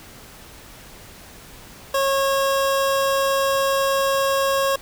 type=tone; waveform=25% pulse; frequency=546 Hz; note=C#5; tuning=26 cents flat; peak=-14 dBFS; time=1.94-4.76 s; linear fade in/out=5 ms; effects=pink hiss -43 dBFS RMS until 4.81 s